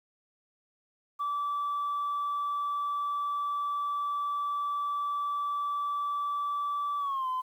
sine tone with pitch glide, 1158 to 1025.7 Hz, D6 to C6, -25 to -35 cents, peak -27 dBFS, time 1.19-7.42 s, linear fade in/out 20 ms, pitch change -210 cents, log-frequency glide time 6.99-7.28 s, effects tanh soft clip ceiling -26 dBFS + 10-bit

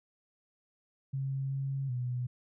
sine tone with pitch steps, 135.4 / 136.3 / 124.1 Hz, C#3 / C#3 / B2, -40 / -29 / +9 cents, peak -31 dBFS, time 1.13-2.27 s, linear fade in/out 10 ms, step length 380 ms, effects none

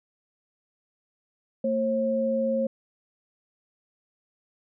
sine tone pair together, 226.8 / 538.1 Hz, A#3 / C5, -47 / +48 cents, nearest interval octave + minor third, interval 1495 cents, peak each -27 / -24 dBFS, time 1.64-2.67 s, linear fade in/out 5 ms, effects none

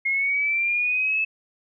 sine linear sweep, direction up, 2144 to 2616 Hz, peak -20 dBFS, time 0.05-1.25 s, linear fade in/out 10 ms, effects none

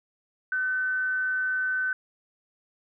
sine tone with amplitude modulation, 1516 Hz, F#6, 42 cents sharp, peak -23 dBFS, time 0.52-1.93 s, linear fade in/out 2 ms, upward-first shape sine, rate 288 Hz, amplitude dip 25%, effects none

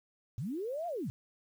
sine linear two-way sweep, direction up then down, 98.7 to 716 to 98.7 Hz, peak -34 dBFS, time 0.38-1.1 s, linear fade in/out 0 ms, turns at 0.87 s, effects 10-bit

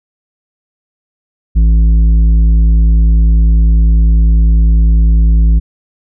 triangle tone with tanh clipping, 55 Hz, A1, in tune, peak -6 dBFS, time 1.55-5.6 s, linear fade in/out 20 ms, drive 12 dB, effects none

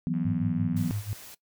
sine chord, E suspended second, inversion none, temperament equal with one note detuned, 164.81 / 185 / 245.7 Hz, E3 / F#3 / B3, 0 / 0 / -9 cents, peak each -29 / -30 / -30 dBFS, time 0.07-0.91 s, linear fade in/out 0 ms
click train, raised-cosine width 0.5 ms, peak -37 dBFS, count 75, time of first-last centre 0.14-0.985 s, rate 87.6 Hz
sine tone with tremolo, 103.83 Hz, G#2, in tune, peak -27 dBFS, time 0.25-1.13 s, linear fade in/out 0 ms, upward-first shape sine, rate 6 Hz, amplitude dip 90%
white noise, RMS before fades -46 dBFS, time 0.76-1.35 s, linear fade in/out 10 ms
effects noise-tail reverb RT60 0.1 s tail -19 dB re dry

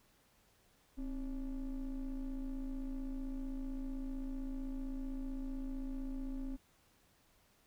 triangle ring-modulated tone, 146.83 Hz, D3, in tune, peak -33 dBFS, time 0.97-6.57 s, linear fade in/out 20 ms, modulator 119 Hz, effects pink hiss -70 dBFS RMS until 7.66 s

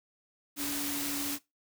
sine tone in noise, 286 Hz, D4, 46 cents flat, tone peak -36 dBFS, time 0.56-1.39 s, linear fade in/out 50 ms, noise white, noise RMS -35 dBFS, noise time 0.56-1.39 s, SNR -4 dB, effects noise-tail reverb RT60 0.2 s tail -20 dB re dry

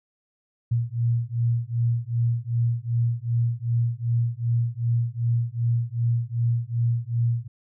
sine beating tone pair, 116.54 / 119.14 Hz, A#2 / A#2, 0 / +38 cents, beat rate 2.6 Hz, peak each -24 dBFS, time 0.71-7.48 s, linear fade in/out 10 ms, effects none

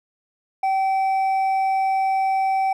sine tone with hard clipping, 770 Hz, G5, 31 cents flat, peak -19 dBFS, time 0.63-2.73 s, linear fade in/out 5 ms, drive 4 dB, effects none

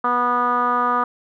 10% pulse tone with low-pass filter, 244.6 Hz, B3, 16 cents flat, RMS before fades -19 dBFS, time 0.04-1.04 s, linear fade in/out 5 ms, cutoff 1200 Hz, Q 5.3, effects none

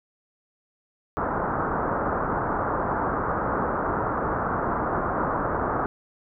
white low-pass noise, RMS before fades -26 dBFS, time 1.17-5.86 s, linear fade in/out 0 ms, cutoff 1400 Hz, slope 48 dB/octave, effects none

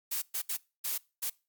blue noise bursts at uneven times, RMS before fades -33 dBFS, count 5, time 0.11-0.22 / 0.34-0.42 / 0.49-0.57 / 0.84-0.98 / 1.22-1.3 s, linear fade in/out 10 ms, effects noise-tail reverb RT60 0.3 s tail -23 dB re dry + Opus 48 kbps

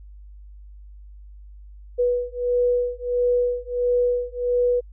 sine beating tone pair, 489 / 490.5 Hz, B4 / B4, -17 / -12 cents, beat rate 1.5 Hz, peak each -22 dBFS, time 1.98-4.81 s, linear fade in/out 20 ms, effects added 50 Hz sine -40 dBFS peak until 4.92 s

